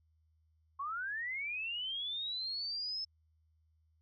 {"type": "linear sweep", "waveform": "sine", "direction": "up", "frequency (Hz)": [1072, 5274], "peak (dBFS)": -36, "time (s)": [0.79, 3.05], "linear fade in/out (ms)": 10, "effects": ["added 79 Hz sine -69 dBFS peak until 4.01 s"]}